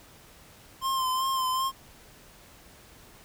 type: tone with vibrato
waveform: square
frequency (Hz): 1046.5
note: C6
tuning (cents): 0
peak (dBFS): -26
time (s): 0.81-1.72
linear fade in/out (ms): 50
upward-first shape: sine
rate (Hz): 2.6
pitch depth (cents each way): 36
effects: pink hiss -53 dBFS RMS until 3.24 s